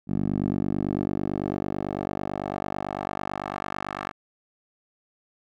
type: tone with band-pass filter sweep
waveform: 10% pulse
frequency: 49 Hz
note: G1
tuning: in tune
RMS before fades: -29 dBFS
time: 0.07-4.13 s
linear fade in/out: 50 ms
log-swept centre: 210 to 1300 Hz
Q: 1.4
effects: none